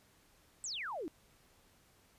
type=exponential sweep; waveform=sine; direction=down; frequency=8200 to 281.3 Hz; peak=-38 dBFS; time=0.64-1.08 s; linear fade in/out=0 ms; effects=pink hiss -67 dBFS RMS until 2.18 s + resampled to 32000 Hz